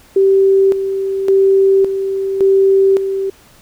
sine tone with tremolo, 388.3 Hz, G4, 16 cents flat, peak -7 dBFS, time 0.16-3.3 s, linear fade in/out 5 ms, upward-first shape square, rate 0.89 Hz, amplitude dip 60%, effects pink hiss -46 dBFS RMS until 3.61 s

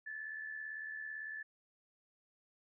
sine tone with amplitude modulation, 1742 Hz, A6, 18 cents flat, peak -39 dBFS, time 0.06-1.43 s, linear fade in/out 10 ms, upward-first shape sine, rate 77.9 Hz, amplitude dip 55%, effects none

